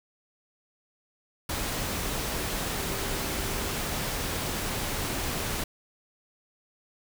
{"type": "tone in noise", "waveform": "sine", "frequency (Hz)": 392, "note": "G4", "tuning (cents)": 0, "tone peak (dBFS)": -40, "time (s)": [2.77, 3.74], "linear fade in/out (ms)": 5, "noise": "pink", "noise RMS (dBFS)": -31, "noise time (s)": [1.49, 5.64], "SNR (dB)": -12, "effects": []}